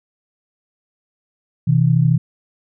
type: tone pair together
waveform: sine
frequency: 127.24 / 160.7 Hz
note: C3 / E3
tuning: -48 / -44 cents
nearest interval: major third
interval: 404 cents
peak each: -14 dBFS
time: 1.67-2.18 s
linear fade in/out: 10 ms
effects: none